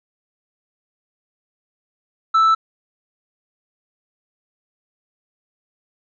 sine tone with tanh clipping, 1318.5 Hz, E6, in tune, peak -12 dBFS, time 2.34-2.55 s, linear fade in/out 10 ms, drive 3 dB, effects none

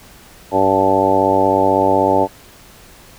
harmonic tone with a mistuned harmonic, 96.1 Hz, G2, 34 cents flat, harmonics 1 / 2 / 3 / 4 / 5 / 6 / 7 / 8 / 9, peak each -28 / -27 / -20 / -20 / -20 / -18 / -21 / -22 / -16 dBFS, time 0.51-2.28 s, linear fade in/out 50 ms, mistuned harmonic 9, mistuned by +19 cents, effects pink hiss -43 dBFS RMS until 3.18 s

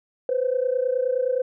sine tone pair together, 497.4 / 527 Hz, B4 / C5, +12 / +12 cents, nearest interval minor second, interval 100 cents, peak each -22 / -23 dBFS, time 0.29-1.42 s, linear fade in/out 2 ms, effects tanh soft clip ceiling -13 dBFS

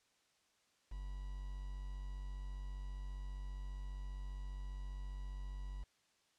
triangle tone with quantisation, 47.46 Hz, F#1, 45 cents sharp, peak -40 dBFS, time 0.91-5.84 s, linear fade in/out 10 ms, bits 10, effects white hiss -75 dBFS RMS until 6.38 s + low-pass 7000 Hz 12 dB/octave

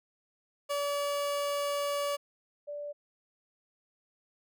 30% pulse / sine tone pair in turn, 573 / 584 Hz, D5 / D5, -43 / -10 cents, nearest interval unison, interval 33 cents, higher second, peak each -27 / -36 dBFS, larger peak first, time 0.69-2.17 / 2.67-2.93 s, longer first, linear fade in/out 20 ms, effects none

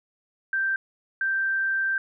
sine tone pair in turn, 1568 / 1568 Hz, G6 / G6, 0 / 0 cents, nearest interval unison, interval 0 cents, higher neither, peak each -22 dBFS, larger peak neither, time 0.53-0.76 / 1.21-1.98 s, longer second, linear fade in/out 2 ms, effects none

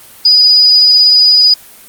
sine tone, 4942 Hz, D#8, 13 cents flat, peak -3 dBFS, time 0.25-1.54 s, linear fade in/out 5 ms, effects white hiss -37 dBFS RMS until 1.88 s + Opus 32 kbps

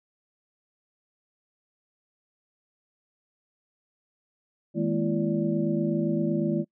sine tone cluster, 161.4 / 210.9 / 238.8 / 337.1 / 580 Hz, E3 / G#3 / A#3 / E4 / D5, -36 / +27 / +42 / +39 / -22 cents, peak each -29 / -28 / -31 / -28 / -34 dBFS, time 4.74-6.65 s, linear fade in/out 50 ms, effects noise-tail reverb RT60 0.1 s tail -25 dB re dry

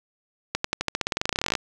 accelerating click train, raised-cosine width 0.2 ms, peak -6 dBFS, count 24, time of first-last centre 0.55-1.552 s, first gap 94 ms, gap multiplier 0.92, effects none

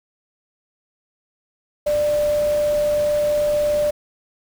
sine tone in noise, 593 Hz, D5, 17 cents sharp, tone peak -16 dBFS, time 1.86-3.91 s, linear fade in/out 10 ms, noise pink, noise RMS -34 dBFS, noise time 1.86-3.91 s, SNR +15 dB, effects none

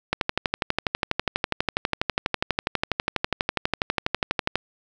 click train, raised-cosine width 0.3 ms, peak -5 dBFS, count 55, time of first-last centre 0.13-4.556 s, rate 12.2 Hz, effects none

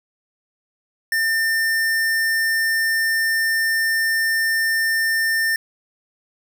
square tone, 1800 Hz, A6, 39 cents sharp, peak -18 dBFS, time 1.12-5.56 s, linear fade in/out 2 ms, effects none

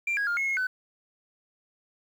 sine tone with pitch steps, 2369 / 1649 / 1408 / 2174 / 2162 / 1509 Hz, D7 / G#6 / F6 / C#7 / C#7 / F#6, +14 / -13 / +14 / -34 / -44 / +34 cents, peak -23 dBFS, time 0.07-0.67 s, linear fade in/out 5 ms, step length 100 ms, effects tanh soft clip ceiling -23 dBFS + 9-bit

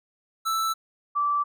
square / sine tone pair in turn, 1321 / 1163.2 Hz, E6 / D6, +3 / -17 cents, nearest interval major second, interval 220 cents, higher first, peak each -24 / -21 dBFS, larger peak second, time 0.45-0.74 / 1.15-1.44 s, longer neither, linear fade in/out 20 ms, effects none

